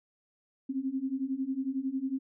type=beating tone pair; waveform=sine; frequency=259.6 / 270.6 Hz; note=C4 / C#4; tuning=-13 / -42 cents; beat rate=11 Hz; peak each=-34 / -32 dBFS; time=0.69-2.19 s; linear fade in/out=10 ms; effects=none